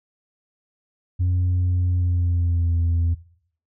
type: tone with pitch glide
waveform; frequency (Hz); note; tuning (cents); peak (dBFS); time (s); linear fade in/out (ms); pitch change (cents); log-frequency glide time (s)
sine; 89.9 to 84.37; F#2 to E2; -49 to +41; -15; 1.19-3.15; 20; -110; 1.88-2.74
effects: noise-tail reverb RT60 0.6 s tail -20 dB re dry + tanh soft clip ceiling -16 dBFS